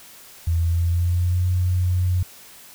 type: tone with pitch glide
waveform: sine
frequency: 83.4 to 90.42 Hz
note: E2 to F#2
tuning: +21 to -39 cents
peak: -17 dBFS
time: 0.47-2.23 s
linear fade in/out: 5 ms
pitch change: +140 cents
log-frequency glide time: 0.58-1.48 s
effects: white hiss -45 dBFS RMS until 2.74 s